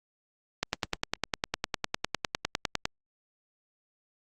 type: click train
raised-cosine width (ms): 0.2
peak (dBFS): -9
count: 23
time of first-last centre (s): 0.63-2.854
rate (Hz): 9.89
effects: Opus 48 kbps